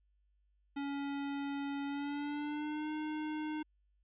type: tone with pitch glide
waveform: square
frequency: 281.1 to 306.5 Hz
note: C#4 to D#4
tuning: +24 to -26 cents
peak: -37 dBFS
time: 0.76-3.63 s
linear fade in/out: 10 ms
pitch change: +150 cents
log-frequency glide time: 1.86-2.91 s
effects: added 50 Hz sine -70 dBFS peak until 4.03 s + resampled to 8000 Hz